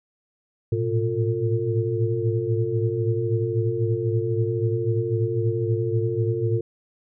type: tone cluster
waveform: sine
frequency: 109 / 112.8 / 121.2 / 352.1 / 450.3 Hz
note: A2 / A2 / B2 / F4 / A4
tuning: -16 / +44 / -32 / +14 / +40 cents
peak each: -27 dBFS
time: 0.72-6.61 s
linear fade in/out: 5 ms
effects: none